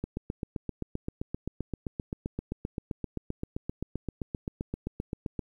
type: click train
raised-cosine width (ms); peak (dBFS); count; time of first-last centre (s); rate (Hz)
3; -19; 42; 0.04-5.392; 7.66
effects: 10-bit